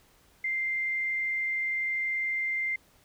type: tone with frequency modulation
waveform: sine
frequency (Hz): 2093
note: C7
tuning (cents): 0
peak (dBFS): -27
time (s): 0.44-2.76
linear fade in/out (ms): 5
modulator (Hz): 32.7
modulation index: 0.21
effects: pink hiss -62 dBFS RMS until 3.04 s